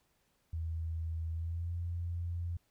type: tone with pitch glide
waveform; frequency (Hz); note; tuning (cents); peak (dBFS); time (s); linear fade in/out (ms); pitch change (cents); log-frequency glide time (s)
sine; 81.5 to 86.05; E2 to F2; -19 to -25; -34; 0.53-2.57; 5; +94; 1.32-1.72
effects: pink hiss -75 dBFS RMS until 2.7 s